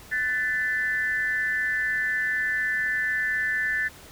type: tone with amplitude modulation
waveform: sine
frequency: 1760 Hz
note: A6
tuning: in tune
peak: -19 dBFS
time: 0.11-3.89 s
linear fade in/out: 20 ms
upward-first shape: sine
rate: 256 Hz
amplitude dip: 85%
effects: pink hiss -47 dBFS RMS until 4.11 s